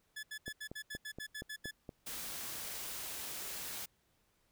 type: tone bursts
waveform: sawtooth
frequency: 1718 Hz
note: A6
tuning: 42 cents flat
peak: -38 dBFS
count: 11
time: 0.16-1.712 s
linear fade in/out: 10 ms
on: 72 ms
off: 76 ms
type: click train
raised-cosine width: 2 ms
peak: -31 dBFS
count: 7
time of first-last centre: 0.48-1.892 s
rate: 4.25 Hz
type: noise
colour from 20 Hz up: white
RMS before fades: -43 dBFS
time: 2.06-3.86 s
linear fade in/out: 10 ms
effects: pink hiss -75 dBFS RMS until 4.51 s